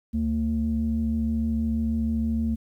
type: tone pair together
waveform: sine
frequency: 72.91 / 225 Hz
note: D2 / A3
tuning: -12 / +39 cents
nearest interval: octave + minor sixth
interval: 1951 cents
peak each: -26 / -23 dBFS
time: 0.13-2.56 s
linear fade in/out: 20 ms
effects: tanh soft clip ceiling -16 dBFS + 10-bit